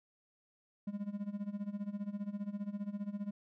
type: tone with tremolo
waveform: triangle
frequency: 203.6 Hz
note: G#3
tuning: 34 cents flat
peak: -32 dBFS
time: 0.87-3.31 s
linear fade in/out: 5 ms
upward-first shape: sine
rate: 15 Hz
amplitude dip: 85%
effects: none